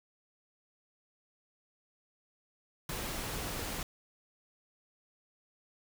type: noise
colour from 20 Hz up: pink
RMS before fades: -38 dBFS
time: 2.89-3.83 s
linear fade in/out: 2 ms
effects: none